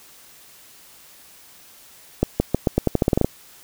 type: accelerating click train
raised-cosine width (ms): 2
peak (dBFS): -3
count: 13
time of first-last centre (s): 2.23-3.246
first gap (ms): 170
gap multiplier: 0.86
effects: white hiss -48 dBFS RMS until 3.63 s